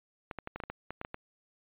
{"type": "clicks", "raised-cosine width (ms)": 0.5, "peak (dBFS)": -23, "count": 11, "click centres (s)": [0.312, 0.387, 0.474, 0.56, 0.602, 0.637, 0.7, 0.906, 1.014, 1.049, 1.144], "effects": ["resampled to 8000 Hz"]}